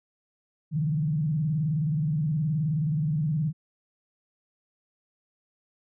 sine tone with vibrato, 153 Hz, D#3, 29 cents flat, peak -23 dBFS, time 0.71-3.53 s, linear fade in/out 50 ms, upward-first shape square, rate 19 Hz, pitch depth 120 cents each way, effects none

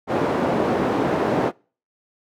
white band-pass noise, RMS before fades -21 dBFS, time 0.07-1.52 s, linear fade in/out 50 ms, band 170 to 590 Hz, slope 12 dB/octave, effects noise-tail reverb RT60 0.4 s tail -26 dB re dry

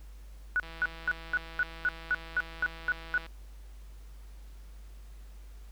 sine tone bursts, 1473 Hz, F#6, 8 cents flat, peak -24 dBFS, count 11, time 0.56-3.178 s, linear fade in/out 0 ms, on 38 ms, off 220 ms
click train, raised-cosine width 0.3 ms, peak -30 dBFS, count 433, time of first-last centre 0.63-3.264 s, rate 164 Hz
effects added 50 Hz sine -45 dBFS peak until 5.71 s + pink hiss -62 dBFS RMS until 5.71 s

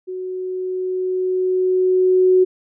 sine tone with level ramp, 370 Hz, F#4, in tune, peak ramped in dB -25 to -9 dBFS, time 0.07-2.45 s, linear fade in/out 20 ms, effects none

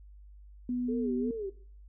sine tone, 246.9 Hz, B3, in tune, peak -29 dBFS, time 0.69-1.31 s, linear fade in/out 2 ms
sine tone with vibrato, 417.4 Hz, G#4, 9 cents sharp, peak -33 dBFS, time 0.88-1.5 s, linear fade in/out 10 ms, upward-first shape sine, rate 2.8 Hz, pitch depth 160 cents each way
effects noise-tail reverb RT60 0.5 s tail -19 dB re dry + added 50 Hz sine -49 dBFS peak until 1.88 s

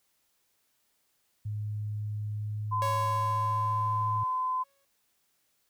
sine tone with pitch glide, 105.3 to 108.2 Hz, G#2 to A2, +24 to -29 cents, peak -31 dBFS, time 1.45-4.24 s, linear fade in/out 10 ms, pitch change +47 cents, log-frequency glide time 2.35-3.87 s
sine tone, 1022 Hz, C6, 41 cents flat, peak -27 dBFS, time 2.71-4.64 s, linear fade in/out 20 ms
sawtooth tone with exponential decay, 554.4 Hz, C#5, in tune, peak -28 dBFS, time 2.82-4.85 s, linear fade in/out 0 ms, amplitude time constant 440 ms
effects white hiss -73 dBFS RMS until 5.69 s

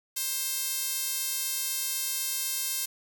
sawtooth tone with high-pass filter, 528 Hz, C5, 16 cents sharp, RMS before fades -31 dBFS, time 0.16-2.86 s, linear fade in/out 10 ms, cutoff 6400 Hz, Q 0.52, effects none

